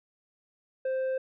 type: tone with tanh clipping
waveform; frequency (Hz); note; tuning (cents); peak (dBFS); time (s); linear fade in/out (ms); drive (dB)
sine; 523.3; C5; 0; -28; 0.85-1.18; 5; 5
effects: none